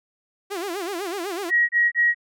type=tone with vibrato; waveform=sawtooth; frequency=370 Hz; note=F#4; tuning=in tune; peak=-23 dBFS; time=0.5-1.51 s; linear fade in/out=20 ms; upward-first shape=sine; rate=8 Hz; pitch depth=190 cents each way
type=tone bursts; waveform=sine; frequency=1900 Hz; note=A#6; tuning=33 cents sharp; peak=-15 dBFS; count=3; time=1.49-2.146 s; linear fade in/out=50 ms; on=200 ms; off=28 ms
effects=none